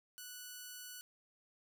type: tone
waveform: 5% pulse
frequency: 1480 Hz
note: F#6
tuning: in tune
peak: -36 dBFS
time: 0.18-1.01 s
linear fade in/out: 0 ms
effects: none